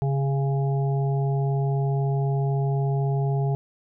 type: harmonic tone with a mistuned harmonic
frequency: 138 Hz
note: C#3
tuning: 7 cents flat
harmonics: 1 / 3 / 5 / 6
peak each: -21 / -31 / -35 / -37 dBFS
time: 0.02-3.55 s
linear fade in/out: 0 ms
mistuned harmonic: 3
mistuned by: -16 cents
effects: none